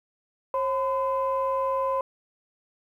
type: tone pair together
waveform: sine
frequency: 538 / 1015.6 Hz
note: C5 / B5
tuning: +48 / +48 cents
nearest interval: major seventh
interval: 1100 cents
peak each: -25 dBFS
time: 0.54-2.01 s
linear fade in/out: 2 ms
effects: tanh soft clip ceiling -17 dBFS + 10-bit